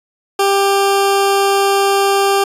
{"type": "tone", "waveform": "20% pulse", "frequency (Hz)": 395.5, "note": "G4", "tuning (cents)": 15, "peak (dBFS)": -6, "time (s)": [0.39, 2.44], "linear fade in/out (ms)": 5, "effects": ["resampled to 32000 Hz"]}